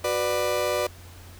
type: chord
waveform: 35% pulse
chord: B minor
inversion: second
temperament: just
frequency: 370.4 / 493.9 / 592.7 Hz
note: F#4 / B4 / D5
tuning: +2 / 0 / +16 cents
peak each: -29 / -26 / -24 dBFS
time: 0.04-0.87 s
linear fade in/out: 5 ms
effects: added 88 Hz sine -44 dBFS peak until 1.39 s + pink hiss -49 dBFS RMS until 1.39 s